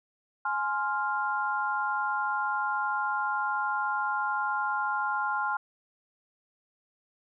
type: chord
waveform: sine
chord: F minor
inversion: first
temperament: just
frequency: 838.1 / 1047.7 / 1396.9 Hz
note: Ab5 / C6 / F6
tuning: +16 / +2 / 0 cents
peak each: -31 / -32 / -30 dBFS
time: 0.45-5.57 s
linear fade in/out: 5 ms
effects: none